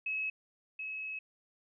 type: tone pair in turn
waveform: sine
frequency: 2573 / 2573 Hz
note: E7 / E7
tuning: -43 / -43 cents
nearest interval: unison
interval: 0 cents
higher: neither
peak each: -32 / -37 dBFS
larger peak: first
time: 0.06-0.3 / 0.79-1.19 s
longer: second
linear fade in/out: 5 ms
effects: none